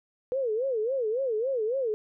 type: tone with vibrato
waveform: sine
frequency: 482.4 Hz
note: B4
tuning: 41 cents flat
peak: -25 dBFS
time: 0.32-1.94 s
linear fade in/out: 0 ms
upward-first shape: sine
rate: 3.6 Hz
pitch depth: 220 cents each way
effects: none